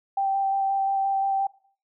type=tone with vibrato; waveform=sine; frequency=782 Hz; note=G5; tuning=4 cents flat; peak=-21 dBFS; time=0.17-1.47 s; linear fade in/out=5 ms; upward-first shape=square; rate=5.7 Hz; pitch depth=9 cents each way; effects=noise-tail reverb RT60 0.5 s tail -21 dB re dry